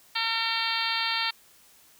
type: harmonic tone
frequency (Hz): 454.6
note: A#4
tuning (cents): -43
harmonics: 2 / 3 / 4 / 5 / 6 / 7 / 8 / 9 / 10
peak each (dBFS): -34 / -34 / -34 / -34 / -34 / -34 / -34 / -34 / -34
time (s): 0.15-1.31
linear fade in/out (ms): 10
effects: white hiss -57 dBFS RMS until 1.99 s